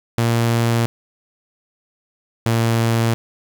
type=tone pair in turn; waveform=sawtooth; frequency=116.54 / 115 Hz; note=A#2 / A#2; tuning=0 / -23 cents; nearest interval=unison; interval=23 cents; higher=first; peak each=-11 dBFS; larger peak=neither; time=0.18-0.86 / 2.46-3.14 s; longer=neither; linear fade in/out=0 ms; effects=7-bit